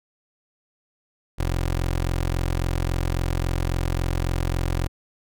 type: tone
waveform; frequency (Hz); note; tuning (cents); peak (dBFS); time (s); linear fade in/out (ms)
20% pulse; 43.65; F1; 0; -17; 1.38-4.88; 20
effects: none